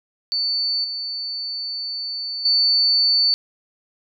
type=tone with level steps; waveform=sine; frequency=4500 Hz; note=C#8; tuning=25 cents sharp; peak=-19 / -25 / -14 dBFS; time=0.32-3.34 s; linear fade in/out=0 ms; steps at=0.84 / 2.45 s; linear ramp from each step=5 ms; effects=none